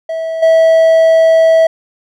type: tone with level steps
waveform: triangle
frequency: 650 Hz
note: E5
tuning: 24 cents flat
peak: -14 / -3 dBFS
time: 0.09-1.67 s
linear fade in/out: 5 ms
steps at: 0.42 s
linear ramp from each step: 10 ms
effects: none